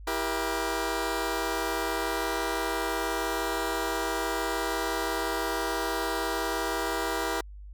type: chord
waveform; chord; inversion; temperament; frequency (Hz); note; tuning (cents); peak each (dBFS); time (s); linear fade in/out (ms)
15% pulse; E diminished; none; just; 329.6 / 395.6 / 474.7; E4 / G4 / Bb4; 0 / +16 / +31; -26; 0.07-7.41; 5
effects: added 50 Hz sine -41 dBFS peak until 7.73 s